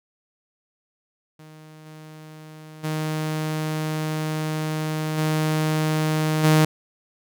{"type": "tone with level steps", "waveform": "sawtooth", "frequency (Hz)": 155.56, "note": "D#3", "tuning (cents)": 0, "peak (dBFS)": [-39, -36, -20, -16, -10], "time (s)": [1.39, 6.65], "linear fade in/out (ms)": 5, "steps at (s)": [1.85, 2.83, 5.17, 6.43], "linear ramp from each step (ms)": 20, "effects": []}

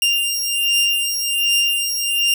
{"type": "beating tone pair", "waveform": "sawtooth", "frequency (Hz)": [2794, 2795.3], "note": ["F7", "F7"], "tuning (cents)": [0, 1], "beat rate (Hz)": 1.3, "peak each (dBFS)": -16, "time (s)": [0.02, 2.34], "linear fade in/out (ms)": 2, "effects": []}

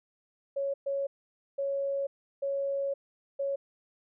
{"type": "tone bursts at uneven times", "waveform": "sine", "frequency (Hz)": 554.4, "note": "C#5", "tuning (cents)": 0, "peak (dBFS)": -28, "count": 5, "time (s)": [[0.56, 0.74], [0.86, 1.07], [1.58, 2.07], [2.42, 2.94], [3.39, 3.56]], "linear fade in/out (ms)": 10, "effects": []}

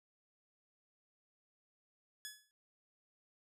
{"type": "tone with exponential decay", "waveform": "10% pulse", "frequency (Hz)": 1700, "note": "G#6", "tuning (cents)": 40, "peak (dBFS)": -33, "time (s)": [2.25, 2.51], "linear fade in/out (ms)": 0, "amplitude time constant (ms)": 56, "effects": []}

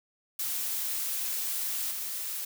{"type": "noise with level steps", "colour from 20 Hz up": "blue", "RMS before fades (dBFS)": [-32, -35], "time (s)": [0.39, 2.45], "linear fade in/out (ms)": 5, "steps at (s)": 1.91, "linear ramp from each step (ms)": 2, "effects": []}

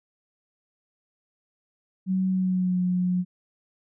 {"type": "tone with pitch glide", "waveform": "sine", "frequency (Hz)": [187.8, 180.78], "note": ["F#3", "F#3"], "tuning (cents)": [26, -40], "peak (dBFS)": -21, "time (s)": [2.06, 3.25], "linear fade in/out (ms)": 50, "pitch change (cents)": -66, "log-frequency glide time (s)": [2.28, 2.81], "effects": []}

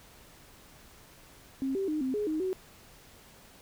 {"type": "tone with pitch steps", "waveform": "sine", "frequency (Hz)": [267.6, 389.1, 306.6, 261, 418, 311.7, 374.3], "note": ["C4", "G4", "D#4", "C4", "G#4", "D#4", "F#4"], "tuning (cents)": [39, -13, -25, -4, 11, 3, 20], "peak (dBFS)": -28, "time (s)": [1.62, 2.53], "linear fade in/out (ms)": 0, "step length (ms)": 130, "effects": ["pink hiss -55 dBFS RMS until 3.61 s"]}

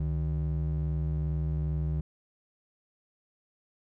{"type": "ring-modulated tone", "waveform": "triangle", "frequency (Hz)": 110.9, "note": "A2", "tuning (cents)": 14, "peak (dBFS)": -22, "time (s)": [0, 2.01], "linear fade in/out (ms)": 5, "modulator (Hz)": 41.2, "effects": []}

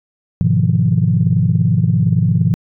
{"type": "chord", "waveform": "sine", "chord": "F half-diminished seventh", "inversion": "first", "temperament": "just", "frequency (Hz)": [104.77, 125.72, 157.15, 174.61], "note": ["Ab2", "Cb3", "Eb3", "F3"], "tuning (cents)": [16, 31, 18, 0], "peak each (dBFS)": -16, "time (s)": [0.41, 2.54], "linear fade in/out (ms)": 0, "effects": ["tanh soft clip ceiling -1 dBFS"]}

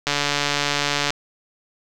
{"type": "click train", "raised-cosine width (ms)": 0.2, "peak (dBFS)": -3, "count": 150, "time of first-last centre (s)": [0.07, 1.105], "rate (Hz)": 144, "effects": []}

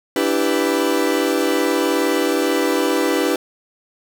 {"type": "chord", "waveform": "40% pulse", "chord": "E minor seventh", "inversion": "third", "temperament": "equal with one note detuned", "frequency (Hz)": [290.3, 329.6, 392, 493.9], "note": ["D4", "E4", "G4", "B4"], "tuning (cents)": [-20, 0, 0, 0], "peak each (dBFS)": -21, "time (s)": [0.16, 3.36], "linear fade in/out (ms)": 2, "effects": []}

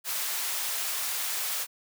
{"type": "high-pass noise", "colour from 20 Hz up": "white", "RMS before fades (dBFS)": -31, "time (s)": [0.04, 1.67], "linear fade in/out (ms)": 50, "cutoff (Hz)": 700, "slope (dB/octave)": 12, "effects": []}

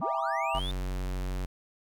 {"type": "linear sweep", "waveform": "triangle", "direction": "up", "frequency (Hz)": [128.8, 3631], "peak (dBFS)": -34, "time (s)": [0, 0.71], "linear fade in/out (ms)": 0}
{"type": "chord", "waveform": "sine", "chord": "E half-diminished seventh", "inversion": "none", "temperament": "just", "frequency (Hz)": [659.3, 791.1, 949.3, 1186.7], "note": ["E5", "G5", "Bb5", "D6"], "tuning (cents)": [0, 16, 31, 18], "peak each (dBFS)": -33, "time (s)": [0.01, 0.6], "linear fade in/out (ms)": 20}
{"type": "tone", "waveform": "square", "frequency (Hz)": 46.25, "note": "F#1", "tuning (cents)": 0, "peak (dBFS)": -31, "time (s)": [0.54, 1.46], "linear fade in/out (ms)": 10}
{"effects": []}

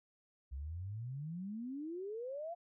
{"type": "exponential sweep", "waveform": "sine", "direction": "up", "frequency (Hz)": [63.7, 708], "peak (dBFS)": -40, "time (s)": [0.51, 2.55], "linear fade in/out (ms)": 20, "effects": []}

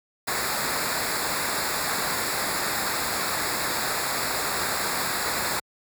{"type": "noise with comb filter", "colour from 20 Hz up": "pink", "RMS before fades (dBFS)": -27, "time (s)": [0.27, 5.6], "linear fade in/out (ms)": 10, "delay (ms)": 0.33, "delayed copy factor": -0.8, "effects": ["high-pass 60 Hz 12 dB/octave"]}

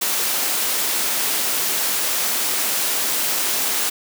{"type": "high-pass noise", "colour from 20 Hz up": "white", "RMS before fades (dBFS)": -21, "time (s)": [0.01, 3.9], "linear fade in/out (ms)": 10, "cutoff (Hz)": 230, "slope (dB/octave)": 12, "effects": []}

